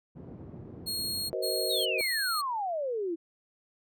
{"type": "band-pass noise", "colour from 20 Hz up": "pink", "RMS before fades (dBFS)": -45, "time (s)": [0.15, 1.33], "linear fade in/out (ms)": 20, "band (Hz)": [110, 330], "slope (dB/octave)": 12}
{"type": "tone bursts", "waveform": "sawtooth", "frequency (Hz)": 4285, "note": "C8", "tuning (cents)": 40, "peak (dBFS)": -28, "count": 3, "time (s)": [0.86, 2.42], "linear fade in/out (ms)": 20, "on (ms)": 440, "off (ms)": 120}
{"type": "chord", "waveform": "sine", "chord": "C half-diminished seventh", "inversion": "second", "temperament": "just", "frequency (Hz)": [376.7, 470.9, 523.3, 627.9], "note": ["Gb4", "Bb4", "C5", "Eb5"], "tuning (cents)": [31, 18, 0, 16], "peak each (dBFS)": -35, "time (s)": [1.33, 2.01], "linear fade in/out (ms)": 0}
{"type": "exponential sweep", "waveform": "sine", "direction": "down", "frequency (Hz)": [3993, 320], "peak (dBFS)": -29, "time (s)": [1.69, 3.16], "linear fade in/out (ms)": 20}
{"effects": []}